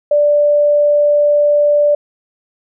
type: tone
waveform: sine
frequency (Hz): 587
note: D5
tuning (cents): -1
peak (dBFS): -8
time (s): 0.11-1.95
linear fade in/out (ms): 5
effects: none